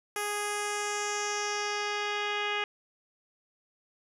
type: tone with low-pass filter sweep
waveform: 10% pulse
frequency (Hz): 414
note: G#4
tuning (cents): -5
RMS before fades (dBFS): -32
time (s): 0.16-2.64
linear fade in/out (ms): 2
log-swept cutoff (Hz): 12000 to 3000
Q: 2.6
effects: none